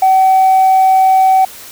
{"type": "tone", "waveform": "sine", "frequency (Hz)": 760, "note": "F#5", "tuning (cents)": 46, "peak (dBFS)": -4, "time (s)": [0.02, 1.45], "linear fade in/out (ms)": 5, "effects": ["tanh soft clip ceiling -3 dBFS", "white hiss -33 dBFS RMS until 1.71 s"]}